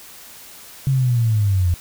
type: linear sweep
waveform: sine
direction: down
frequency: 137.5 to 84.3 Hz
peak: -14 dBFS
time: 0.87-1.74 s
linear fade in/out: 0 ms
effects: white hiss -41 dBFS RMS until 1.8 s